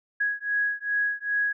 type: beating tone pair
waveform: sine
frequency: 1661.2 / 1663.7 Hz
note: G#6 / G#6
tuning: 0 / +3 cents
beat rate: 2.5 Hz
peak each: -27 dBFS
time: 0.2-1.53 s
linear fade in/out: 10 ms
effects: none